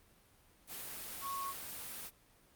sine tone in noise, 1100 Hz, C#6, 14 cents flat, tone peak -38 dBFS, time 1.21-1.54 s, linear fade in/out 50 ms, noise white, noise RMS -45 dBFS, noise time 0.67-2.11 s, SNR +4 dB, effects pink hiss -66 dBFS RMS until 2.55 s + Opus 32 kbps

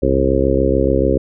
harmonic tone with a mistuned harmonic, 66.9 Hz, C2, 39 cents sharp, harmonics 1 / 2 / 3 / 4 / 5 / 6 / 7 / 8, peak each -19 / -23 / -25 / -20 / -20 / -19 / -21 / -19 dBFS, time 0.02-1.18 s, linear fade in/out 10 ms, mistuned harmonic 1, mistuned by -62 cents, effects none

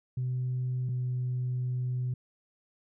sine tone pair in turn, 126.7 / 125.61 Hz, B2 / B2, +45 / +30 cents, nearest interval unison, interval 15 cents, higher first, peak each -27 dBFS, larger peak neither, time 0.17-0.89 / 0.89-2.14 s, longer second, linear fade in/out 5 ms, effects tanh soft clip ceiling -25 dBFS

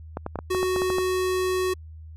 clicks, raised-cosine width 1 ms, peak -15 dBFS, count 10, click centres 0.171 / 0.264 / 0.357 / 0.389 / 0.548 / 0.63 / 0.762 / 0.819 / 0.902 / 0.984 s
square tone, 370 Hz, F#4, in tune, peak -23 dBFS, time 0.5-1.74 s, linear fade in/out 10 ms
effects added 79 Hz sine -39 dBFS peak until 2.16 s + resampled to 32000 Hz

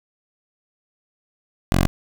10% pulse tone, 45.45 Hz, F#1, 30 cents flat, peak -7 dBFS, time 1.72-1.87 s, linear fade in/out 0 ms, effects none

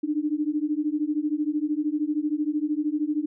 sine beating tone pair, 294.4 / 307.4 Hz, D4 / D#4, +4 / -21 cents, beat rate 13 Hz, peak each -26 dBFS, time 0.03-3.26 s, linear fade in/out 10 ms, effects none

